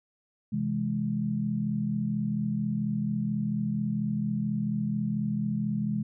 sine chord, C augmented, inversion none, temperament equal with one note detuned, 130.81 / 164.81 / 209.1 Hz, C3 / E3 / G#3, 0 / 0 / +12 cents, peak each -33 / -33 / -28 dBFS, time 0.52-6.03 s, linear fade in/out 10 ms, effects none

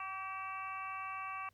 harmonic tone with a mistuned harmonic, 382.6 Hz, G4, 42 cents flat, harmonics 2 / 3 / 4 / 5 / 6 / 7, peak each -49 / -41 / -53 / -56 / -50 / -48 dBFS, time 0-1.49 s, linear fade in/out 2 ms, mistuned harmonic 4, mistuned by +37 cents, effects added 94 Hz sine -70 dBFS peak until 1.53 s + pink hiss -75 dBFS RMS until 1.53 s

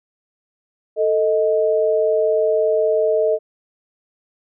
sine tone pair together, 442.6 / 626 Hz, A4 / D#5, +10 / +10 cents, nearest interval tritone, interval 600 cents, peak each -17 dBFS, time 0.96-3.39 s, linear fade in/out 50 ms, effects none

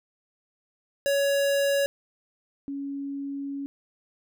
square / sine tone pair in turn, 560 / 279 Hz, C#5 / C#4, +18 / +11 cents, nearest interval octave, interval 1207 cents, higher first, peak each -22 / -30 dBFS, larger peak first, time 1.06-1.86 / 2.68-3.66 s, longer second, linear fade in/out 0 ms, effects none

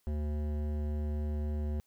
triangle tone with hard clipping, 74.7 Hz, D2, 30 cents sharp, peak -33 dBFS, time 0.07-1.8 s, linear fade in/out 0 ms, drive 18 dB, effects white hiss -74 dBFS RMS until 1.86 s

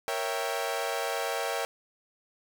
sawtooth chord, A# diminished seventh, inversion none, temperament equal, 466.2 / 554.4 / 659.3 / 784 Hz, A#4 / C#5 / E5 / G5, 0 / 0 / 0 / 0 cents, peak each -31 dBFS, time 0.08-1.65 s, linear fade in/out 0 ms, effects none

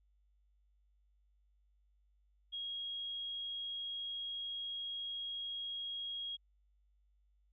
sine tone, 3283 Hz, G#7, 21 cents flat, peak -39 dBFS, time 2.52-6.37 s, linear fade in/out 20 ms, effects added 50 Hz sine -69 dBFS peak until 7.52 s

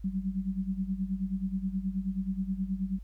sine tone with tremolo, 190.9 Hz, G3, 46 cents flat, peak -26 dBFS, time 0.04-2.99 s, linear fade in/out 5 ms, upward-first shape sine, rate 9.4 Hz, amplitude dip 80%, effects added 50 Hz sine -41 dBFS peak until 3.03 s + pink hiss -71 dBFS RMS until 3.03 s

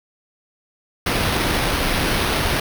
pink noise with sample-and-hold, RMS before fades -20 dBFS, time 1.06-2.6 s, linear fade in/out 5 ms, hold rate 7350 Hz, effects none

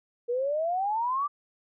sine exponential sweep, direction up, 468.6 to 1191 Hz, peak -25 dBFS, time 0.28-1.28 s, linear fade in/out 20 ms, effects none

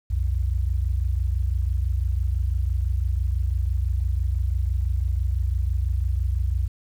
sine tone pair together, 61.7 / 87.69 Hz, B1 / F2, -1 / +8 cents, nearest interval tritone, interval 609 cents, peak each -22 / -25 dBFS, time 0.1-6.68 s, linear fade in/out 10 ms, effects 9-bit

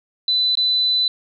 sine tone with dropouts, 4000 Hz, B7, 21 cents sharp, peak -15 dBFS, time 0.28-1.08 s, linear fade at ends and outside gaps 2 ms, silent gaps 0.553-0.572 s, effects none

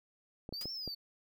clicks, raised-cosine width 2 ms, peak -29 dBFS, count 4, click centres 0.491 / 0.526 / 0.656 / 0.877 s
triangle exponential two-way sweep, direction up then down, 4435 to 5470 to 4435 Hz, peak -38 dBFS, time 0.53-0.95 s, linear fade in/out 10 ms, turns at 0.72 s
white noise with exponential decay, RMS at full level -41 dBFS, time 0.61-0.69 s, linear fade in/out 1 ms, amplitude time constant 17 ms
effects none

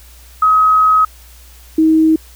sine tone pair in turn, 1270 / 317.5 Hz, D#6 / D#4, +35 / +35 cents, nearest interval 2 octaves, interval 2400 cents, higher first, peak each -7 dBFS, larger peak neither, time 0.42-1.05 / 1.78-2.16 s, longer first, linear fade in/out 5 ms, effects added 60 Hz sine -39 dBFS peak until 2.35 s + white hiss -44 dBFS RMS until 2.35 s

